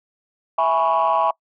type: chord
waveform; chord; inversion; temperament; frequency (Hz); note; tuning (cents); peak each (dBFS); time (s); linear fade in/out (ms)
sine; C# minor seventh; first; equal; 659.3 / 830.6 / 987.8 / 1108.7; E5 / G#5 / B5 / C#6; 0 / 0 / 0 / 0; -20; 0.58-1.31; 5
effects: noise-tail reverb RT60 0.1 s tail -24 dB re dry + tanh soft clip ceiling -10 dBFS